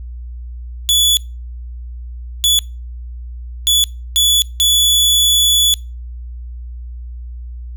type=tone bursts at uneven times; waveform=sawtooth; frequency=3430 Hz; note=A7; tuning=45 cents flat; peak=-7 dBFS; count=5; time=0.89-1.17 / 2.44-2.59 / 3.67-3.84 / 4.16-4.42 / 4.6-5.74 s; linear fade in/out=0 ms; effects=noise-tail reverb RT60 0.3 s tail -23 dB re dry + added 60 Hz sine -26 dBFS peak until 7.76 s